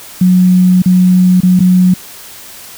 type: tone with dropouts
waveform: sine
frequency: 182.6 Hz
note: F#3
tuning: 23 cents flat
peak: -4 dBFS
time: 0.21-1.94 s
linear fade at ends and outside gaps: 5 ms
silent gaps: 0.821-0.858 / 1.405-1.432 / 1.594-1.603 s
effects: white hiss -32 dBFS RMS until 2.77 s